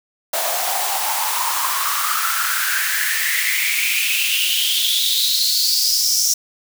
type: noise with high-pass filter sweep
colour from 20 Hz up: white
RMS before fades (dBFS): -19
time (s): 0.33-6.34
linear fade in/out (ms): 5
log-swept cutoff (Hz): 640 to 5800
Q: 7.3
effects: none